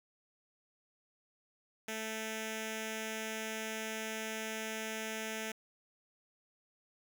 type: tone with notch filter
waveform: 5% pulse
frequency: 220 Hz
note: A3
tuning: in tune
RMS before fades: -40 dBFS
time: 1.88-5.52 s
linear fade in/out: 5 ms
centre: 1100 Hz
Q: 1.5
effects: 10-bit